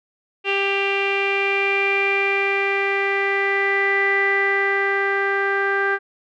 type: tone with low-pass filter sweep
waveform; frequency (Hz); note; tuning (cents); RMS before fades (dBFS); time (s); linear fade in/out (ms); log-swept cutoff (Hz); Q
sawtooth; 395.3; G4; +15; -20; 0.44-5.99; 50; 2700 to 1700; 9.3
effects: none